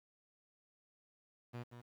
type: tone with echo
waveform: sawtooth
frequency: 120.5 Hz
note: B2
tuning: 42 cents flat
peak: -39 dBFS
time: 1.53-1.64 s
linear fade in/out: 20 ms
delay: 180 ms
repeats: 1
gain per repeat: -8 dB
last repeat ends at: 1.82 s
effects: low-pass 3000 Hz 12 dB/octave + 11-bit